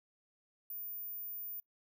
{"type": "tone", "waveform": "sine", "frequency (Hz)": 14800, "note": "A#9", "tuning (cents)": -14, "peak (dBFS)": -40, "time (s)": [0.7, 1.6], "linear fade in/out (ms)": 2, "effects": ["noise-tail reverb RT60 0.1 s tail -21 dB re dry"]}